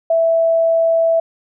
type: tone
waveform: sine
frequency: 659.3 Hz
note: E5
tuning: in tune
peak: -11 dBFS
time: 0.1-1.2 s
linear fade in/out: 5 ms
effects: none